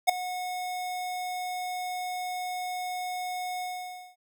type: tone with ADSR envelope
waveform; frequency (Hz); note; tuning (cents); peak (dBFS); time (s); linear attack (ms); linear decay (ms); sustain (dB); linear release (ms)
square; 729; F#5; -26; -15; 0.07-4.16; 23; 5; -17; 550
effects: none